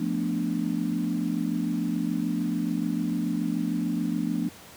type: chord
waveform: sine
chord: B half-diminished seventh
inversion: second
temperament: equal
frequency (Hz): 174.61 / 220 / 246.9 / 293.7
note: F3 / A3 / B3 / D4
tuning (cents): 0 / 0 / 0 / 0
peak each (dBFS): -30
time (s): 0-4.49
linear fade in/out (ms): 5
effects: pink hiss -47 dBFS RMS until 4.76 s + high-pass 100 Hz 12 dB/octave